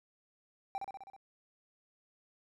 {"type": "tone with echo", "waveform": "triangle", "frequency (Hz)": 784, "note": "G5", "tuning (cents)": 0, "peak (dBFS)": -32, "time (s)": [0.75, 0.78], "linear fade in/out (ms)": 0, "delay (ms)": 64, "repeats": 6, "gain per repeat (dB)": -3, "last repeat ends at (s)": 1.164, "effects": []}